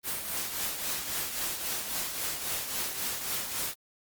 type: noise with tremolo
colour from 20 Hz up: white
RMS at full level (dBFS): -31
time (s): 0.03-3.75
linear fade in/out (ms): 50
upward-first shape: triangle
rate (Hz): 3.7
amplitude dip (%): 55
effects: Opus 32 kbps